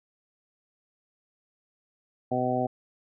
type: harmonic tone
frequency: 126.1 Hz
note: B2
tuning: 36 cents sharp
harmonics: 1 / 2 / 3 / 4 / 5 / 6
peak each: -34 / -30 / -34 / -33 / -30 / -29 dBFS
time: 2.31-2.67 s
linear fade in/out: 10 ms
effects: none